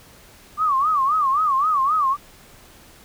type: tone with vibrato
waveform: sine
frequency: 1160 Hz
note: D6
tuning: 22 cents flat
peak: -16 dBFS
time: 0.57-2.17 s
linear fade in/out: 50 ms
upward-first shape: sine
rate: 3.8 Hz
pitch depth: 170 cents each way
effects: pink hiss -48 dBFS RMS until 3.04 s